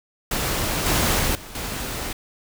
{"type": "noise with level steps", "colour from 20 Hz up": "pink", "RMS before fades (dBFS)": [-24, -20, -22, -39, -29], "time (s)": [0.31, 2.13], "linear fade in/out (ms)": 5, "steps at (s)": [0.86, 1.19, 1.35, 1.55], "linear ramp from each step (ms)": 2, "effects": []}